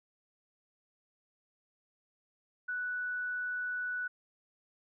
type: tone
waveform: sine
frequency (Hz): 1481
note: F#6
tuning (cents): +1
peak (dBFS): -33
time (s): 2.68-4.08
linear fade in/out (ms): 10
effects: none